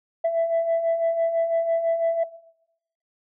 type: beating tone pair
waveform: sine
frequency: 659.3 / 665.3 Hz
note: E5 / E5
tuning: 0 / +16 cents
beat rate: 6 Hz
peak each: -25 / -19 dBFS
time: 0.24-2.24 s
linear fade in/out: 10 ms
effects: noise-tail reverb RT60 0.8 s tail -19 dB re dry + tanh soft clip ceiling -16 dBFS